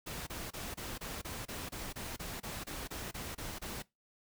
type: noise bursts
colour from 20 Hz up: pink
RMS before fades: -42 dBFS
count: 16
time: 0.06-3.825 s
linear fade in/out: 10 ms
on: 210 ms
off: 27 ms
effects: noise-tail reverb RT60 0.2 s tail -21 dB re dry